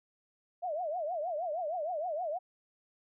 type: tone with vibrato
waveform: sine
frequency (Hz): 659.3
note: E5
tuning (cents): 0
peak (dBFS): -32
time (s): 0.62-2.39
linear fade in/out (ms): 20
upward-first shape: triangle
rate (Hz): 6.4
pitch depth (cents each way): 240
effects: none